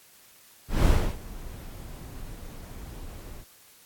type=noise with ADSR envelope; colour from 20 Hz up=brown; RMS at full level=-18 dBFS; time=0.68-3.45 s; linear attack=170 ms; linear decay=310 ms; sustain=-22 dB; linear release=65 ms; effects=white hiss -55 dBFS RMS until 3.85 s + AAC 64 kbps